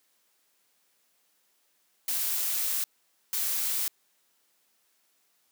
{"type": "noise bursts at uneven times", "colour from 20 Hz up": "blue", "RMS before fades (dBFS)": -29, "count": 2, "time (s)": [[2.08, 2.84], [3.33, 3.88]], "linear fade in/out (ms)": 2, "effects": ["white hiss -70 dBFS RMS until 5.51 s", "high-pass 200 Hz 12 dB/octave"]}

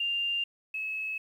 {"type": "tone pair in turn", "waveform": "sine", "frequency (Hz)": [2794, 2584], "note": ["F7", "E7"], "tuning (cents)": [0, -35], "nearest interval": "minor second", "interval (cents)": 135, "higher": "first", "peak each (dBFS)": [-27, -31], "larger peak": "first", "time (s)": [[0, 0.44], [0.74, 1.18]], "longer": "neither", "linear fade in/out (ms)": 5, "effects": ["10-bit"]}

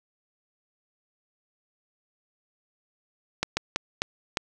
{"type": "slowing click train", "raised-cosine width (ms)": 0.2, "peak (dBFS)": -7, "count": 5, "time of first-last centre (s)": [3.43, 4.372], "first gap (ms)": 140, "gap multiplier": 1.36, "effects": []}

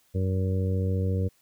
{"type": "harmonic tone", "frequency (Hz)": 94.2, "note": "F#2", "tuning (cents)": 32, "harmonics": [1, 2, 3, 4, 5, 6], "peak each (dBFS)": [-24, -32, -38, -40, -34, -43], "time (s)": [0.14, 1.29], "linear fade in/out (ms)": 20, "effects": ["white hiss -65 dBFS RMS until 1.41 s"]}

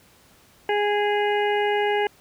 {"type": "harmonic tone", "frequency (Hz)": 413.3, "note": "G#4", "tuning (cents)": -8, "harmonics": [1, 2, 4, 5, 6, 7], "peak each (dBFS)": [-22, -24, -30, -31, -37, -34], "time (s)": [0.69, 2.07], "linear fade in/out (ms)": 2, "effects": ["pink hiss -55 dBFS RMS until 2.2 s", "high-pass 60 Hz 12 dB/octave"]}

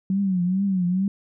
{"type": "tone with vibrato", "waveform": "sine", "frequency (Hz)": 187.3, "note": "F#3", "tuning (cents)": 21, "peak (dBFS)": -19, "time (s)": [0.1, 1.08], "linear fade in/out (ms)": 2, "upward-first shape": "triangle", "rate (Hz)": 2.3, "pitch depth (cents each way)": 130, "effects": []}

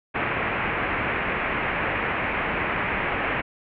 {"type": "low-pass noise", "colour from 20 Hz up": "white", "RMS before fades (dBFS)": -26, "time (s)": [0.14, 3.42], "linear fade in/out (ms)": 20, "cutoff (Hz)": 2500, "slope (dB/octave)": 48, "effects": []}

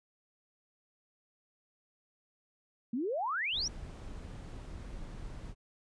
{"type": "exponential sweep", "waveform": "sine", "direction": "up", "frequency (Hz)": [220, 5920], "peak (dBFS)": -31, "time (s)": [2.93, 3.68], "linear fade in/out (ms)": 5}
{"type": "noise", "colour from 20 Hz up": "brown", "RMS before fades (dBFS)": -44, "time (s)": [3.52, 5.55], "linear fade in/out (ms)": 50}
{"effects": ["resampled to 22050 Hz"]}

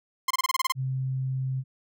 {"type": "tone bursts", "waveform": "sawtooth", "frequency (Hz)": 1046.5, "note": "C6", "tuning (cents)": 0, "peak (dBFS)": -18, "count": 9, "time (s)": [0.28, 0.722], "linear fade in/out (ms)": 5, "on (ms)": 26, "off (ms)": 26}
{"type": "tone", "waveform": "sine", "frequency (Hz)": 131.4, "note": "C3", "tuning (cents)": 8, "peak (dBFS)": -26, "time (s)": [0.75, 1.64], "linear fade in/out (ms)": 50}
{"effects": []}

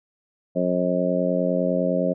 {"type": "harmonic tone", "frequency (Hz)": 89.9, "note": "F#2", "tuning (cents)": -49, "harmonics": [2, 3, 4, 5, 6, 7], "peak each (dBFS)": [-25, -27, -32, -31, -24, -26], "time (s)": [0.55, 2.14], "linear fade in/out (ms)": 20, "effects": []}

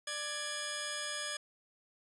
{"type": "tone pair together", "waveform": "10% pulse", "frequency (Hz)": [592, 1674.4], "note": ["D5", "G#6"], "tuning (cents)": [14, 14], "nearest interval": "octave + tritone", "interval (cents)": 1800, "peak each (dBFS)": [-33, -29], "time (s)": [0.07, 1.37], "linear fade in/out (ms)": 5, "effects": ["resampled to 24000 Hz"]}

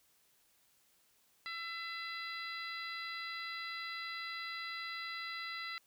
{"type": "harmonic tone with a mistuned harmonic", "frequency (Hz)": 671, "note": "E5", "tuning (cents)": 31, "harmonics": [2, 3, 4, 5, 6, 7], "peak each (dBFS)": [-46, -43, -51, -56, -47, -53], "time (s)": [1.46, 5.78], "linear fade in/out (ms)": 0, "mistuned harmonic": 7, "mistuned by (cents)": 34, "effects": ["white hiss -71 dBFS RMS until 5.86 s"]}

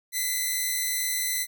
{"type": "tone pair together", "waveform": "5% pulse", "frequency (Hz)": [1975.5, 2058], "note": ["B6", "C7"], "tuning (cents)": [0, -29], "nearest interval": "minor second", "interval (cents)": 71, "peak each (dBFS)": -18, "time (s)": [0.12, 1.47], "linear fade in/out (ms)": 50, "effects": []}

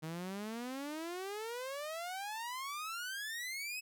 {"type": "exponential sweep", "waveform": "sawtooth", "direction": "up", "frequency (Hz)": [154.7, 2599], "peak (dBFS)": -36, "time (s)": [0.02, 3.81], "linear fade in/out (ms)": 20, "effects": []}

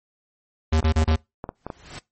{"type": "tone bursts", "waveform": "square", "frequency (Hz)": 78.8, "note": "D#2", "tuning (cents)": 23, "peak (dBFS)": -17, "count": 4, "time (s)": [0.72, 1.162], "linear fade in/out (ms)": 10, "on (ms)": 88, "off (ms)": 30}
{"type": "clicks", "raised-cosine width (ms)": 1, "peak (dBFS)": -16, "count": 10, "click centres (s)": [0.792, 0.828, 0.986, 1.02, 1.079, 1.114, 1.441, 1.491, 1.666, 1.702]}
{"type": "noise with exponential growth", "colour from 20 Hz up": "pink", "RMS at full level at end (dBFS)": -34, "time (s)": [1.55, 1.99], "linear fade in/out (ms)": 5, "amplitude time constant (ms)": 94}
{"effects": ["noise-tail reverb RT60 0.2 s tail -22 dB re dry", "MP3 32 kbps"]}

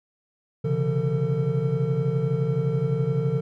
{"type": "tone cluster", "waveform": "triangle", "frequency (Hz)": [129.8, 141.6, 169.1, 450.8], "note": ["C3", "C#3", "E3", "A4"], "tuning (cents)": [-13, 37, 44, 42], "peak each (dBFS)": [-25, -23, -26, -26], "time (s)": [0.64, 3.41], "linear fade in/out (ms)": 10, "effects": []}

